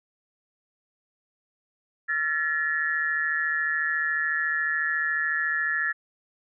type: tone cluster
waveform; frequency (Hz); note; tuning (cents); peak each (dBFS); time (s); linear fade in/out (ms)
sine; 1363 / 1724 / 1878; F6 / A6 / A#6; -43 / -36 / +12; -33 / -25 / -29; 2.08-5.93; 20
effects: none